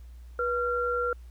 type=tone pair together; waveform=sine; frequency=486.5 / 1376 Hz; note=B4 / F6; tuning=-26 / -26 cents; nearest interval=octave + tritone; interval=1800 cents; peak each=-28 dBFS; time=0.39-1.13 s; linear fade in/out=2 ms; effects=added 60 Hz sine -43 dBFS peak until 1.3 s + pink hiss -65 dBFS RMS until 1.3 s